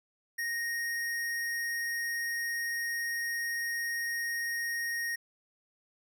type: tone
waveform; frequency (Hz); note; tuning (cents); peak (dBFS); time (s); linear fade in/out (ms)
square; 1864.7; A#6; 0; -32; 0.38-5.16; 10
effects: none